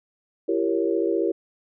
sine chord, E diminished seventh, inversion none, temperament equal with one note detuned, 336.6 / 392 / 466.2 / 554.4 Hz, E4 / G4 / Bb4 / Db5, +36 / 0 / 0 / 0 cents, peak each -24 / -25 / -26 / -30 dBFS, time 0.48-1.32 s, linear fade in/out 10 ms, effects none

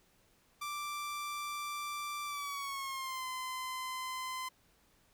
sawtooth tone with pitch glide, 1174.7 to 1028.6 Hz, D6 to C6, 0 to -30 cents, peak -34 dBFS, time 0.61-4.49 s, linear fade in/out 10 ms, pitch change -230 cents, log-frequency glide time 2.25-3.26 s, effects pink hiss -69 dBFS RMS until 5.13 s

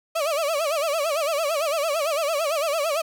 35% pulse tone with vibrato, 613 Hz, D#5, 26 cents flat, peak -20 dBFS, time 0.15-3.02 s, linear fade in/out 10 ms, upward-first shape sine, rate 8.9 Hz, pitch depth 160 cents each way, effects none

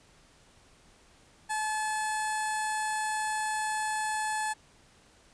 15% pulse tone with notch filter, 862 Hz, A5, 36 cents flat, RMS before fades -31 dBFS, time 1.49-4.54 s, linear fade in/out 20 ms, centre 3000 Hz, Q 0.72, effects pink hiss -60 dBFS RMS until 5.33 s + resampled to 22050 Hz

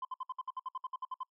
sine tone bursts, 1030 Hz, C6, 28 cents flat, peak -34 dBFS, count 14, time 0.02-1.233 s, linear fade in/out 5 ms, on 30 ms, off 61 ms, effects noise-tail reverb RT60 0.1 s tail -25 dB re dry + tanh soft clip ceiling -33 dBFS

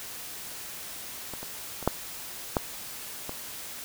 clicks, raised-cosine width 1 ms, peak -23 / -25 / -25 / -7 / -9 / -20 dBFS, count 6, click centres 1.337 / 1.43 / 1.827 / 1.876 / 2.568 / 3.294 s, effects white hiss -40 dBFS RMS until 3.84 s

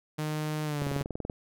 sawtooth tone with pitch glide, 153.2 to 140.49 Hz, D#3 to C#3, -27 to +24 cents, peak -26 dBFS, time 0.18-1.03 s, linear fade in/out 10 ms, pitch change -149 cents, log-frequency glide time 0.64-0.88 s
click train, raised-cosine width 2 ms, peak -20 dBFS, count 11, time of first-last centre 0.82-1.298 s, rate 20.9 Hz
effects none

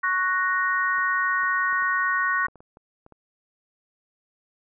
sine chord, F# major, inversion second, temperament equal, 1108.7 / 1480 / 1864.7 Hz, C#6 / F#6 / A#6, 0 / 0 / 0 cents, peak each -25 dBFS, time 0.03-2.47 s, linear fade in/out 10 ms
clicks, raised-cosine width 1 ms, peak -34 dBFS, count 11, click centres 0.984 / 1.434 / 1.728 / 1.824 / 2.453 / 2.484 / 2.557 / 2.605 / 2.771 / 3.064 / 3.123 s
effects none

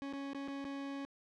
40% pulse tone with dropouts, 277.2 Hz, C#4, in tune, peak -39 dBFS, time 0.02-1.05 s, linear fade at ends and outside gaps 0 ms, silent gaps 0.127-0.135 / 0.333-0.347 / 0.477-0.483 / 0.644-0.651 s, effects low-pass 4000 Hz 12 dB/octave

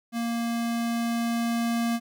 square tone with level ramp, 233.1 Hz, A#3, in tune, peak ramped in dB -27 to -24 dBFS, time 0.12-2 s, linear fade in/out 50 ms, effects none

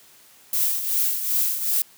violet noise with tremolo, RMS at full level -20 dBFS, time 0.53-1.82 s, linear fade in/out 2 ms, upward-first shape triangle, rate 2.6 Hz, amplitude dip 65%, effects white hiss -52 dBFS RMS until 1.97 s + high-pass 100 Hz 12 dB/octave

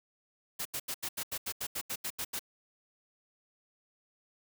white noise bursts, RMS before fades -36 dBFS, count 13, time 0.59-2.394 s, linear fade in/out 10 ms, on 64 ms, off 81 ms, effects none

